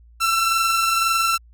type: tone pair together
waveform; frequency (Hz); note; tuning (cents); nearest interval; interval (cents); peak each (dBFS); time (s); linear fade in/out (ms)
sawtooth; 1342.1 / 1364; E6 / F6; +31 / -41; unison; 28; -14 / -24; 0.2-1.38; 20
effects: added 58 Hz sine -46 dBFS peak until 1.53 s